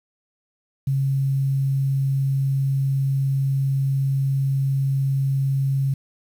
sine tone with quantisation, 136.2 Hz, C#3, 30 cents flat, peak -18 dBFS, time 0.87-5.94 s, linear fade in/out 5 ms, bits 8, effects none

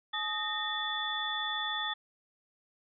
sine tone cluster, 852 / 1247 / 1835 / 3466 Hz, G#5 / D#6 / A#6 / A7, +44 / +3 / -28 / -27 cents, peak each -39 / -39 / -37 / -34 dBFS, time 0.13-1.94 s, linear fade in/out 10 ms, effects none

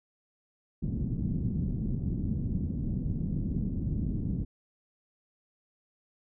white low-pass noise, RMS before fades -31 dBFS, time 0.82-4.45 s, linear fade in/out 10 ms, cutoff 220 Hz, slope 24 dB/octave, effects none

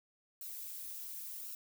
violet noise with flanger, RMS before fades -45 dBFS, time 0.41-1.55 s, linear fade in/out 2 ms, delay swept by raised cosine 0.71 to 3.71 ms, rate 0.93 Hz, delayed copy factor +0.5, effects none

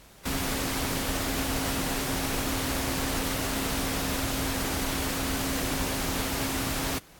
sine tone in noise, 268.1 Hz, C4, 42 cents sharp, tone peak -34 dBFS, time 0.25-6.99 s, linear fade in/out 10 ms, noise pink, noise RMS -30 dBFS, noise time 0.25-6.99 s, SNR -7 dB, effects pink hiss -53 dBFS RMS until 7.19 s + AAC 64 kbps

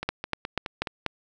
two click trains, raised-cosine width 0.3 ms, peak -9 / -15 dBFS, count 5 / 5, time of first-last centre 0.09-1.063 / 0.03-0.872 s, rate 4.11 / 4.75 Hz, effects none

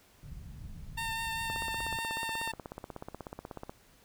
pink low-pass noise, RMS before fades -45 dBFS, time 0.23-1.97 s, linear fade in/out 2 ms, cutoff 180 Hz, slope 24 dB/octave
15% pulse tone with vibrato, 905 Hz, A5, 48 cents sharp, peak -27 dBFS, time 0.97-2.52 s, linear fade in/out 10 ms, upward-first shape triangle, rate 5 Hz, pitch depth 18 cents each way
click train, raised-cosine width 1 ms, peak -26 dBFS, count 37, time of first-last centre 1.5-3.695 s, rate 16.4 Hz
effects pink hiss -62 dBFS RMS until 4.04 s

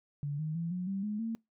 sine tone with pitch steps, 144.3 / 155.55 / 167.68 / 180.76 / 194.86 / 210.1 / 226.4 Hz, D3 / D#3 / E3 / F#3 / G3 / G#3 / A3, -30 / 0 / +30 / -40 / -10 / +20 / +50 cents, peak -32 dBFS, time 0.23-1.35 s, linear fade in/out 0 ms, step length 160 ms, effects noise-tail reverb RT60 0.2 s tail -26 dB re dry

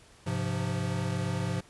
square chord, F minor, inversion first, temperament equal with one note detuned, 102.04 / 130.81 / 174.61 Hz, Ab2 / C3 / F3, -30 / 0 / 0 cents, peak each -34 dBFS, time 0.26-1.61 s, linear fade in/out 10 ms, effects pink hiss -57 dBFS RMS until 1.69 s + resampled to 24000 Hz

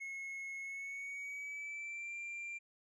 triangle tone with pitch glide, 2176 to 2373 Hz, C#7 to D7, -33 to +17 cents, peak -40 dBFS, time 0-2.59 s, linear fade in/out 20 ms, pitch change +150 cents, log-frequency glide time 0.6-2.16 s, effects resampled to 24000 Hz

